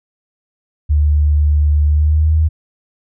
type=tone with pitch glide; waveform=sine; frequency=74.3 to 78.72 Hz; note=D2 to D#2; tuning=+21 to +21 cents; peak=-9 dBFS; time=0.89-2.49 s; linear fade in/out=20 ms; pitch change=+100 cents; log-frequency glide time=1.88-2.35 s; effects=none